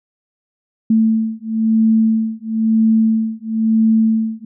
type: beating tone pair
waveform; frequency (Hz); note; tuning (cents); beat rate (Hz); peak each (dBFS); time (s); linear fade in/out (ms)
sine; 221.5 / 222.5; A3 / A3; +12 / +20; 1; -15; 0.9-4.45; 5
effects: none